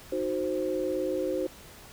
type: chord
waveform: sine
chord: C diminished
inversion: first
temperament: equal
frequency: 311.1 / 370 / 523.3 Hz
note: Eb4 / Gb4 / C5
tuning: 0 / 0 / 0 cents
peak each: -33 / -31 / -30 dBFS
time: 0.12-1.47 s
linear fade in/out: 5 ms
effects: pink hiss -49 dBFS RMS until 1.92 s